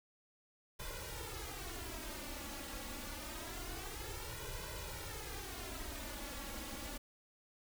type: noise with flanger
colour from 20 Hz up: pink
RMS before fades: -45 dBFS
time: 0.79-6.98 s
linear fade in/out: 10 ms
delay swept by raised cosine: 2 to 3.6 ms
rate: 0.26 Hz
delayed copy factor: +1
effects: none